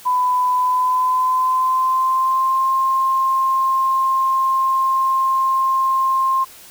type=tone with pitch glide; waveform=sine; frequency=1000 to 1059.5 Hz; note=B5 to C6; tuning=+21 to +21 cents; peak=-14 dBFS; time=0.05-6.45 s; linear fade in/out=20 ms; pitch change=+100 cents; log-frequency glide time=0.51-2.71 s; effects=white hiss -42 dBFS RMS until 6.7 s